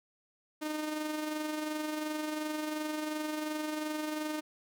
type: tone with amplitude modulation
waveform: sawtooth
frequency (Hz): 306.2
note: D#4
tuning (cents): -28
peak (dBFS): -28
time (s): 0.61-4.41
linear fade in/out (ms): 20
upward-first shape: sine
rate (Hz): 22.8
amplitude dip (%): 40
effects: none